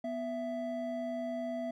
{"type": "tone pair together", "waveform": "triangle", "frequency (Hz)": [246.9, 663.3], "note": ["B3", "E5"], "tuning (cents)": [0, 11], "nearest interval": "octave + perfect fourth", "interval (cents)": 1711, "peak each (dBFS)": [-36, -34], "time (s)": [0.04, 1.71], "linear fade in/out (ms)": 5, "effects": []}